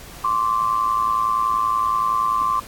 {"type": "tone pair together", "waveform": "sine", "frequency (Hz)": [1049, 1159.6], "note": ["C6", "D6"], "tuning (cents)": [4, -22], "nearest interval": "major second", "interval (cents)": 174, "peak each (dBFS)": -20, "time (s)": [0.24, 2.6], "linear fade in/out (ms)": 5, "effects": ["pink hiss -40 dBFS RMS until 2.67 s", "AAC 64 kbps"]}